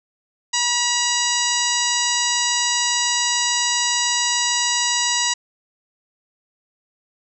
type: harmonic tone with a mistuned harmonic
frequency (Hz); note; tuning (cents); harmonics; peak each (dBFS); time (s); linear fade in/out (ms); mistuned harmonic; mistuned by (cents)
967; B5; -37; 1 / 2 / 3 / 4 / 5 / 6 / 7 / 8; -26 / -26 / -26 / -26 / -26 / -26 / -26 / -26; 0.53-5.34; 10; 3; -26
effects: none